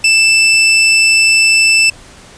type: tone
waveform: sawtooth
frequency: 2648 Hz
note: E7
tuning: 7 cents sharp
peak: -3 dBFS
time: 0.04-1.9 s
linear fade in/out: 5 ms
effects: pink hiss -38 dBFS RMS until 2.37 s + resampled to 22050 Hz